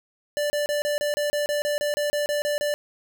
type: tone bursts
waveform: square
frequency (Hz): 587.3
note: D5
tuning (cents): 0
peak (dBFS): -23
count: 15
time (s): 0.37-2.74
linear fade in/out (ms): 0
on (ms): 130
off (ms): 30
effects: none

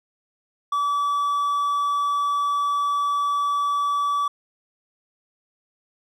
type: tone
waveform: triangle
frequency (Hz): 1150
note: D6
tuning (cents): -37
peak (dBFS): -18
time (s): 0.72-4.28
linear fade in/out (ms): 5
effects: none

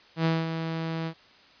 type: tone with ADSR envelope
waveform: sawtooth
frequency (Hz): 163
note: E3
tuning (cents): -19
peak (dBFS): -17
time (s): 0.16-1.14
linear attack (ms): 90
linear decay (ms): 210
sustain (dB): -8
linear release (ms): 72
effects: white hiss -55 dBFS RMS until 1.6 s + resampled to 11025 Hz

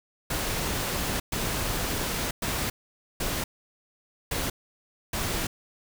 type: noise bursts at uneven times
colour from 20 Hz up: pink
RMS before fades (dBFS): -29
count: 6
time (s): 0.3-1.2 / 1.32-2.31 / 2.42-2.7 / 3.2-3.44 / 4.31-4.5 / 5.13-5.47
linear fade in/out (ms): 5
effects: none

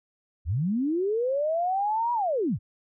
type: linear two-way sweep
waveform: sine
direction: up then down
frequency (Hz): 65 to 973 to 65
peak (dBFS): -23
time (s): 0.45-2.59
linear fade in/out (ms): 50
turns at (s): 2.13
effects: none

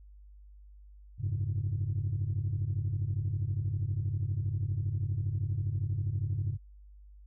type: chord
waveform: sine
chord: F# suspended second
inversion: none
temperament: equal with one note detuned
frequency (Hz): 91.38 / 103.83 / 138.59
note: F#2 / G#2 / C#3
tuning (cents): -21 / 0 / 0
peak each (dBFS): -33 / -30 / -35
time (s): 1.18-6.58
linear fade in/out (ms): 50
effects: tanh soft clip ceiling -24 dBFS + added 50 Hz sine -50 dBFS peak until 7.26 s

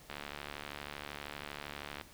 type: click train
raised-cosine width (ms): 0.3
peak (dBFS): -25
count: 140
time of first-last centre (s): 0.1-2.012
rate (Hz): 72.7
effects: pink hiss -57 dBFS RMS until 2.13 s

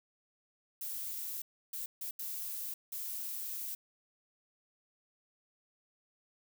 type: noise bursts at uneven times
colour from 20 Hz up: violet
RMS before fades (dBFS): -40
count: 5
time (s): 0.81-1.42 / 1.73-1.86 / 2.01-2.11 / 2.19-2.74 / 2.92-3.75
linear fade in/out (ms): 5
effects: none

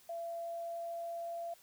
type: tone with pitch glide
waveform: sine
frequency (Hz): 676 to 680.3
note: E5 to F5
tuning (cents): +43 to -46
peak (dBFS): -38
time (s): 0.09-1.54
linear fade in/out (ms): 5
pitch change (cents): +11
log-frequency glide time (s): 0.21-1.42
effects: white hiss -63 dBFS RMS until 1.62 s

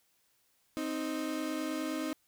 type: tone pair together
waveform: 35% pulse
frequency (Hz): 262.2 / 311.8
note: C4 / D#4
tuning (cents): +4 / +4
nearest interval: minor third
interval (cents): 300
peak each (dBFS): -36 / -33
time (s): 0.77-2.13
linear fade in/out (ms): 0
effects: white hiss -72 dBFS RMS until 2.27 s

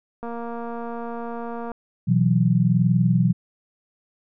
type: click train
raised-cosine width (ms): 1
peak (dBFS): -20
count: 349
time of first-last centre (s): 0.23-1.717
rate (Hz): 234
type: chord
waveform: sine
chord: B suspended fourth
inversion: none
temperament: equal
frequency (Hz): 123.47 / 164.81 / 185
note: B2 / E3 / F#3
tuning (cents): 0 / 0 / 0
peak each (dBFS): -20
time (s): 2.07-3.33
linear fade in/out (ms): 20
effects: none

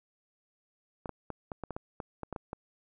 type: clicks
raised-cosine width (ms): 1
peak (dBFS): -23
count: 12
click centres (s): 1.058 / 1.093 / 1.303 / 1.518 / 1.637 / 1.707 / 1.765 / 2.002 / 2.233 / 2.327 / 2.362 / 2.531
effects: none

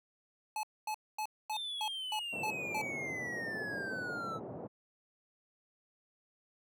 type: tone bursts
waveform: square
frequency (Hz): 859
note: A5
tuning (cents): -42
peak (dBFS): -35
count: 8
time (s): 0.56-2.816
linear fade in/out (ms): 2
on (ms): 72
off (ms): 240
type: exponential sweep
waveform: triangle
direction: down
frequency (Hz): 3689 to 1292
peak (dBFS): -36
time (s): 1.52-4.4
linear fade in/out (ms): 50
type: band-pass noise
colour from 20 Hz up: white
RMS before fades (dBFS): -44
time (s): 2.32-4.68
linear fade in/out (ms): 20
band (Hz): 110 to 670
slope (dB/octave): 24
effects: none

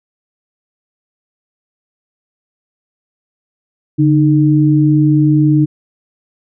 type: tone pair together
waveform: sine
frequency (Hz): 144.7 / 306.6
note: D3 / D#4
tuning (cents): -25 / -25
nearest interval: octave + minor second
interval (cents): 1300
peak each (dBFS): -10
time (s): 3.98-5.66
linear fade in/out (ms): 20
effects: none

